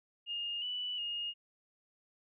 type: tone with pitch steps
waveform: sine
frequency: 2835 / 2966 / 2850 Hz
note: F7 / F#7 / F7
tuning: +25 / +4 / +34 cents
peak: -35 dBFS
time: 0.26-1.34 s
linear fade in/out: 50 ms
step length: 360 ms
effects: none